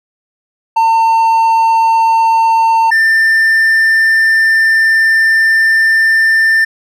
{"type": "tone pair in turn", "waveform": "triangle", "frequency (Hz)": [904, 1789.8], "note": ["A5", "A6"], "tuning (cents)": [47, 29], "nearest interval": "octave", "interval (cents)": 1182, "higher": "second", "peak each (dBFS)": -5, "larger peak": "neither", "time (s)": [[0.76, 2.91], [2.91, 6.65]], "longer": "second", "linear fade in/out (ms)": 10, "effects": []}